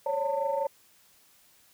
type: tone cluster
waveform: sine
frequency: 544 / 569 / 899 Hz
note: C#5 / C#5 / A5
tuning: -33 / +45 / +37 cents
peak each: -30 dBFS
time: 0.06-0.67 s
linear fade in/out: 5 ms
effects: tanh soft clip ceiling -17 dBFS + white hiss -61 dBFS RMS until 1.73 s